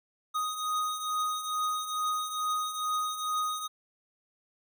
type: beating tone pair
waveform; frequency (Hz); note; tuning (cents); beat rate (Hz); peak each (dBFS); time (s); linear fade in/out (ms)
square; 1244.5 / 1246.8; D#6 / D#6; 0 / +3; 2.3; -37 / -31; 0.34-3.68; 20
effects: none